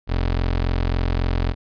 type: tone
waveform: 25% pulse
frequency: 43.65 Hz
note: F1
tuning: in tune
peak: -15 dBFS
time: 0.07-1.55 s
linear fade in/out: 50 ms
effects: resampled to 11025 Hz